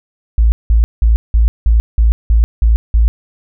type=tone bursts; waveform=sine; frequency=56 Hz; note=A1; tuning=31 cents sharp; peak=-6 dBFS; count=9; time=0.38-3.08 s; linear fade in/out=0 ms; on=140 ms; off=180 ms; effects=none